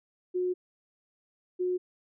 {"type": "tone pair in turn", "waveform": "sine", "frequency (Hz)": [363, 363], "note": ["F#4", "F#4"], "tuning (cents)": [-33, -33], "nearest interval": "unison", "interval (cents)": 0, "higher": "neither", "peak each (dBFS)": [-26, -26], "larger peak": "neither", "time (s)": [[0.34, 0.54], [1.59, 1.78]], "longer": "first", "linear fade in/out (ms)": 20, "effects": []}